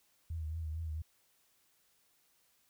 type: tone with vibrato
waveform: sine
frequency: 79.7 Hz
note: D#2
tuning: 42 cents sharp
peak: -36 dBFS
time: 0.3-1.02 s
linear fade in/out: 5 ms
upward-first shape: triangle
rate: 4.4 Hz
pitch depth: 74 cents each way
effects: white hiss -72 dBFS RMS until 2.69 s